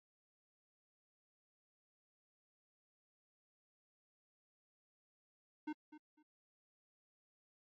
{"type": "tone with echo", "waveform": "square", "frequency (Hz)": 304.2, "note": "D#4", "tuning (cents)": -39, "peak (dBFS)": -40, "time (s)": [5.67, 5.73], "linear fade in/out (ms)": 10, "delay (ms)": 250, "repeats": 2, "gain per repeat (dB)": -14, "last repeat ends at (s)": 6.23, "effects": ["low-pass 2000 Hz 12 dB/octave", "AAC 48 kbps"]}